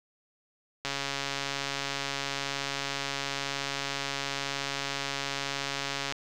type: click train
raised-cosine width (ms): 0.2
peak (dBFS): -14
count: 734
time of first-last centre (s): 0.85-6.123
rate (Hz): 139
effects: none